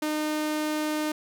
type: tone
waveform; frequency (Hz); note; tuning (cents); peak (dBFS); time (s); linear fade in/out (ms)
sawtooth; 305.4; D#4; -32; -22; 0.02-1.12; 5
effects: none